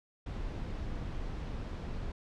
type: noise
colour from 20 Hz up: brown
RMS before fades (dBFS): -38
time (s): 0.26-2.12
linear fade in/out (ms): 5
effects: low-pass 5000 Hz 12 dB/octave